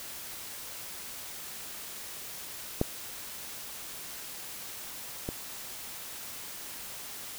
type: clicks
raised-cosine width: 2 ms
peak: -11 / -19 dBFS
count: 2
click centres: 2.814 / 5.289 s
effects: white hiss -42 dBFS RMS until 7.38 s